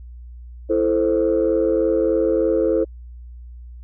sine chord, A minor, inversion second, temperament equal with one note detuned, 331.7 / 440 / 523.3 Hz, E4 / A4 / C5, +11 / 0 / 0 cents, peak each -19 dBFS, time 0.69-2.85 s, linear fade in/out 20 ms, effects tanh soft clip ceiling -9 dBFS + added 60 Hz sine -35 dBFS peak until 3.83 s

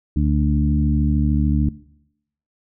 harmonic tone with a mistuned harmonic, 73.42 Hz, D2, in tune, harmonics 1 / 2 / 3 / 4, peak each -18 / -21 / -23 / -24 dBFS, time 0.16-1.69 s, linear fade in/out 5 ms, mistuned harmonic 1, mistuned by -18 cents, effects noise-tail reverb RT60 0.8 s tail -20 dB re dry

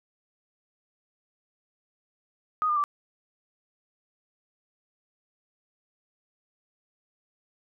sine tone with pitch steps, 1244.5 / 1204.2 / 1165.2 Hz, D#6 / D6 / D6, 0 / +43 / -14 cents, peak -22 dBFS, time 2.62-2.839 s, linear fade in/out 0 ms, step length 73 ms, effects none

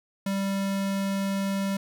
square tone, 196 Hz, G3, in tune, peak -26 dBFS, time 0.26-1.77 s, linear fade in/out 5 ms, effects 10-bit

